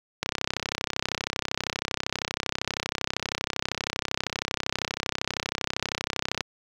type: click train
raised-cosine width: 0.2 ms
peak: -8 dBFS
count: 203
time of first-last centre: 0.23-6.407 s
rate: 32.7 Hz
effects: high-pass 60 Hz 12 dB/octave + 8-bit